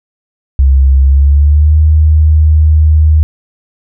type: tone with pitch glide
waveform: sine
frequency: 67.3 to 77.31 Hz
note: C2 to D#2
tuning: +49 to -11 cents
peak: -3 dBFS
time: 0.59-3.23 s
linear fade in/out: 0 ms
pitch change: +240 cents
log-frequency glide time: 1.02-1.78 s
effects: none